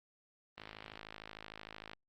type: click train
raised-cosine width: 0.3 ms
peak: -30 dBFS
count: 73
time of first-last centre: 0.58-1.933 s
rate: 53.2 Hz
effects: Opus 24 kbps